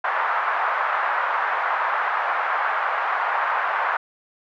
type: band-pass noise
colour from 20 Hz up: white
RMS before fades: -23 dBFS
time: 0.04-3.97 s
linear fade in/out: 5 ms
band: 750 to 1500 Hz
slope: 24 dB/octave
effects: none